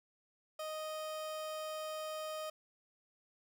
30% pulse tone, 622.3 Hz, D#5, in tune, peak -37 dBFS, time 0.59-2.5 s, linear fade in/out 5 ms, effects none

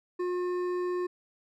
sine tone with hard clipping, 358.5 Hz, F4, 45 cents sharp, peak -30 dBFS, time 0.19-1.07 s, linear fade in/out 10 ms, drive 9 dB, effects none

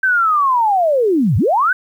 sine linear two-way sweep, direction down then up, 1568 to 85.3 to 1568 Hz, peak -11 dBFS, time 0.03-1.73 s, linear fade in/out 5 ms, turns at 1.37 s, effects 8-bit

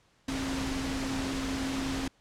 sine tone in noise, 267.6 Hz, C4, 39 cents sharp, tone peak -32 dBFS, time 0.28-2.08 s, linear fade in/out 5 ms, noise pink, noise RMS -35 dBFS, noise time 0.28-2.08 s, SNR 0 dB, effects pink hiss -66 dBFS RMS until 2.2 s + low-pass 7000 Hz 12 dB/octave

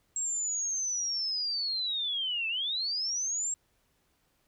sine linear two-way sweep, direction down then up, 7610 to 2600 to 7610 Hz, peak -29 dBFS, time 0.16-3.54 s, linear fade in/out 2 ms, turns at 2.48 s, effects pink hiss -72 dBFS RMS until 4.47 s

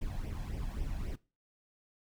brown noise with flanger, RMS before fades -37 dBFS, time 0.01-1.16 s, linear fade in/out 10 ms, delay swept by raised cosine 0.35 to 1.24 ms, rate 3.7 Hz, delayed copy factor +0.7, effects noise-tail reverb RT60 0.3 s tail -19 dB re dry

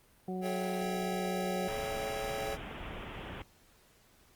harmonic tone, 185 Hz, F#3, in tune, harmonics 1 / 2 / 3 / 4, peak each -36 / -39 / -48 / -43 dBFS, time 0.28-1.68 s, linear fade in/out 2 ms
square chord, A dominant seventh, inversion none, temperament equal with one note detuned, 429.2 / 554.4 / 659.3 / 784 Hz, A4 / C#5 / E5 / G5, -43 / 0 / 0 / 0 cents, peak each -41 / -40 / -45 / -41 dBFS, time 0.41-2.58 s, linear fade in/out 50 ms
pink low-pass noise, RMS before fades -43 dBFS, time 1.68-3.42 s, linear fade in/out 2 ms, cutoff 3400 Hz, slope 96 dB/octave
effects pink hiss -64 dBFS RMS until 4.35 s + Opus 32 kbps

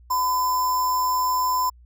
sine tone with sample-and-hold, 1006 Hz, B5, 32 cents sharp, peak -19 dBFS, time 0.1-1.7 s, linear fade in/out 10 ms, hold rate 6300 Hz, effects added 60 Hz sine -47 dBFS peak until 1.85 s

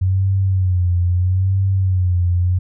sine tone with vibrato, 92.3 Hz, F#2, 4 cents flat, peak -13 dBFS, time 0.01-2.59 s, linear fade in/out 10 ms, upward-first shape sine, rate 0.77 Hz, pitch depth 80 cents each way, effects none

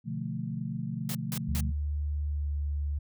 sine chord, B half-diminished seventh, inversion none, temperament equal with one note detuned, 124.4 / 146.83 / 174.61 / 220 Hz, B2 / D3 / F3 / A3, +13 / 0 / 0 / 0 cents, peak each -37 dBFS, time 0.04-1.73 s, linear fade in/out 50 ms
white noise bursts, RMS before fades -37 dBFS, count 3, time 1.09-1.607 s, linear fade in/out 2 ms, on 59 ms, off 170 ms
sine tone with pitch glide, 73.6 to 72.63 Hz, D2 to D2, +4 to -19 cents, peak -28 dBFS, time 1.48-2.99 s, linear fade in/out 10 ms, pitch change -23 cents, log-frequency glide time 2.28-2.48 s
effects none

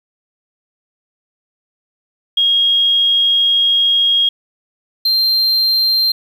sine / triangle tone pair in turn, 3269 / 4162 Hz, G#7 / C8, -28 / -10 cents, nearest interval major third, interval 418 cents, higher second, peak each -10 dBFS, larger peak neither, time 2.37-4.29 / 5.05-6.12 s, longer first, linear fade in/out 5 ms, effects 7-bit

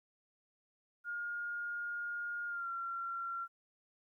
sine tone with pitch glide, 1421 to 1369.4 Hz, F6 to F6, +30 to -34 cents, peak -37 dBFS, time 1.04-3.48 s, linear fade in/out 50 ms, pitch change -64 cents, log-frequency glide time 2.47-2.69 s, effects 13-bit

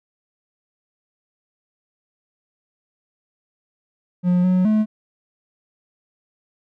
triangle tone with pitch steps, 178.8 / 183.4 / 215.2 Hz, F3 / F#3 / A3, +41 / -15 / -38 cents, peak -12 dBFS, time 4.23-4.86 s, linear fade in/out 50 ms, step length 210 ms, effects none

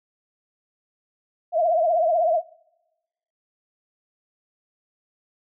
sine tone with vibrato, 667 Hz, E5, 20 cents sharp, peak -17 dBFS, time 1.52-2.42 s, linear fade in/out 50 ms, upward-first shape triangle, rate 16 Hz, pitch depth 140 cents each way, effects noise-tail reverb RT60 1.0 s tail -25 dB re dry

